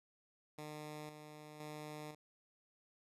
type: tone with tremolo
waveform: 10% pulse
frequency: 151.4 Hz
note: D#3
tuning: 47 cents flat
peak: -38 dBFS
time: 0.58-2.15 s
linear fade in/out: 5 ms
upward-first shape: square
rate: 0.98 Hz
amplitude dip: 50%
effects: resampled to 32000 Hz